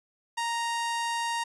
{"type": "tone", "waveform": "sawtooth", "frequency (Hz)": 932.3, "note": "A#5", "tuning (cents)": 0, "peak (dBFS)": -24, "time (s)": [0.37, 1.44], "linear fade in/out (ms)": 10, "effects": ["resampled to 24000 Hz"]}